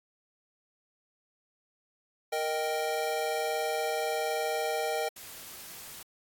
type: chord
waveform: square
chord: Eb major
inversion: second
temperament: equal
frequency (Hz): 466.2 / 622.3 / 784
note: Bb4 / Eb5 / G5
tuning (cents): 0 / 0 / 0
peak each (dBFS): -34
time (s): 2.32-5.09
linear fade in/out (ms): 10
type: noise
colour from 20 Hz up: white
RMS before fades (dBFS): -45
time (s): 5.16-6.03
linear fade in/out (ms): 5
effects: AAC 64 kbps